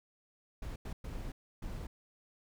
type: noise bursts at uneven times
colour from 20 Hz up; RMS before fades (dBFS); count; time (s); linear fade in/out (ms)
brown; -41; 4; 0.62-0.76 / 0.85-0.93 / 1.04-1.32 / 1.62-1.87; 5
effects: none